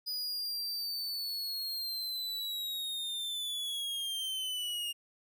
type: linear sweep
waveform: 45% pulse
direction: down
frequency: 4962 to 2828 Hz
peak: -34 dBFS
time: 0.06-4.93 s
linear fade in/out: 20 ms
effects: none